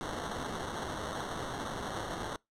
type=noise with sample-and-hold; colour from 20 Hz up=white; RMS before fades=-38 dBFS; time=0.01-2.36 s; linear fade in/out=0 ms; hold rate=2450 Hz; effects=noise-tail reverb RT60 0.2 s tail -25 dB re dry + low-pass 9000 Hz 12 dB/octave